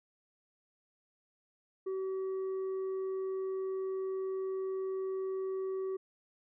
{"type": "tone with tanh clipping", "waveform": "triangle", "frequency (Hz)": 380.9, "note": "G4", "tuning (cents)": -50, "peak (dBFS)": -34, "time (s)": [1.86, 5.97], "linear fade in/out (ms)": 10, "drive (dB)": 8, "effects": []}